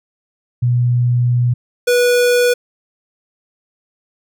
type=tone pair in turn; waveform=sine / square; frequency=122.1 / 488.4 Hz; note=B2 / B4; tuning=-19 / -19 cents; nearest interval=2 octaves; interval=2400 cents; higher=second; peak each=-11 dBFS; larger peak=neither; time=0.62-1.54 / 1.87-2.54 s; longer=first; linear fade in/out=10 ms; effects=none